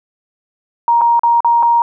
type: tone with dropouts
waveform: sine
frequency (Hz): 939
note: A#5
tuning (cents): +12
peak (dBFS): -8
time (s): 0.88-1.82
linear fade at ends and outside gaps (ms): 1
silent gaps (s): 1.011-1.016 / 1.194-1.234 / 1.405-1.446 / 1.627-1.63
effects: none